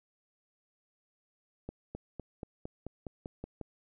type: accelerating click train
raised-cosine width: 2 ms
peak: -26 dBFS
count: 10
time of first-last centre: 1.69-3.613 s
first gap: 260 ms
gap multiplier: 0.95
effects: none